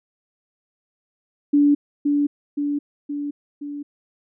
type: tone with echo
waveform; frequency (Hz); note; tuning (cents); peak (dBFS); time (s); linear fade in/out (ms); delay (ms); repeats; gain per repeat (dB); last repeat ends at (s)
sine; 289.2; D4; -27; -12; 1.53-1.75; 10; 520; 4; -4; 3.83
effects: none

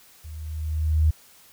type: tone with level ramp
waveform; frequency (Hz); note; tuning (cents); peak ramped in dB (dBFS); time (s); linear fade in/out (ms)
sine; 77.78; D#2; 0; -36 to -14; 0.24-1.11; 10
effects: white hiss -53 dBFS RMS until 1.52 s

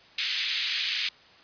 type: band-pass noise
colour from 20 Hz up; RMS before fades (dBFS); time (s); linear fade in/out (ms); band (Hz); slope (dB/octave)
white; -29; 0.18-1.09; 5; 2100 to 4500; 24
effects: white hiss -54 dBFS RMS until 1.43 s + resampled to 11025 Hz

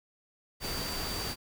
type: tone in noise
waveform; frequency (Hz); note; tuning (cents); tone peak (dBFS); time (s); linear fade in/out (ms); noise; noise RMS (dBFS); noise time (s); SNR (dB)
sine; 4642; D8; -21; -38; 0.6-1.36; 50; pink; -36; 0.6-1.36; -5
effects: none

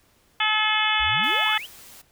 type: harmonic tone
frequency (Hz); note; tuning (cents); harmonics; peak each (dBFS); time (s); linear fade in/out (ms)
430; A4; -40; 2 / 3 / 4 / 5 / 6 / 7 / 8; -27 / -27 / -27 / -27 / -27 / -27 / -27; 0.4-1.58; 5
type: exponential sweep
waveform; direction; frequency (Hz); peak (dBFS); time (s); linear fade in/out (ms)
sine; up; 49 to 3400; -33; 0.99-1.67; 20
type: noise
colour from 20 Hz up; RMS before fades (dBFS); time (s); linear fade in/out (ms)
white; -46; 1.23-2.02; 10
effects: pink hiss -61 dBFS RMS until 2.11 s

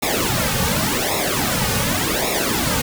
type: noise with flanger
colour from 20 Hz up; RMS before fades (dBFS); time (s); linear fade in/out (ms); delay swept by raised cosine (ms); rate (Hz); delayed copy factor
pink; -20; 0.02-2.82; 10; 0.65 to 3.05; 0.88; -0.85
effects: none

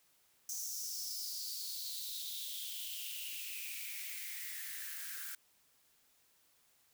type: noise with high-pass filter sweep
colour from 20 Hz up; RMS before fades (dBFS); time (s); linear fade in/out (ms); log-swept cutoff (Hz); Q
blue; -43; 0.49-5.35; 2; 6200 to 1500; 6.4
effects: white hiss -71 dBFS RMS until 6.93 s

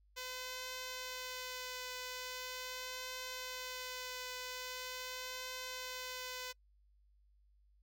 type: tone with vibrato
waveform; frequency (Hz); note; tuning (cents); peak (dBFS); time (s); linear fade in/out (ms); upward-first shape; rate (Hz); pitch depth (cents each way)
5% pulse; 507; B4; +45; -31; 0.16-6.53; 20; triangle; 0.42; 14
effects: noise-tail reverb RT60 0.1 s tail -26 dB re dry + added 50 Hz sine -66 dBFS peak until 7.82 s

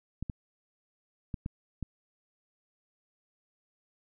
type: clicks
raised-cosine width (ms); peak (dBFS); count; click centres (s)
5; -22; 5; 0.226 / 0.298 / 1.342 / 1.461 / 1.827
effects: none

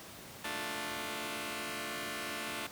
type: chord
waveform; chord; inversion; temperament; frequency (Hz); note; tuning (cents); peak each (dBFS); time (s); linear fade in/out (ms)
5% pulse; D minor; second; just; 220.2 / 293.7 / 352.4; A3 / D4 / F4; +2 / 0 / +16; -31 / -30 / -31; 0.44-2.67; 5
effects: pink hiss -49 dBFS RMS until 2.71 s + high-pass 100 Hz 12 dB/octave

